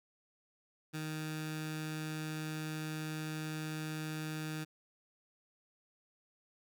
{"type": "tone with notch filter", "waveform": "15% pulse", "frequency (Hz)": 155.56, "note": "D#3", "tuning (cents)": 0, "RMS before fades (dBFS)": -40, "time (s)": [0.93, 4.65], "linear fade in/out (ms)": 20, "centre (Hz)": 560, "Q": 0.92, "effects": []}